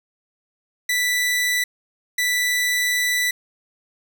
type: tone bursts at uneven times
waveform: sawtooth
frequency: 1975.5 Hz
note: B6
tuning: in tune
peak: -15 dBFS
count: 2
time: 0.89-1.64 / 2.18-3.31 s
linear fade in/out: 5 ms
effects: none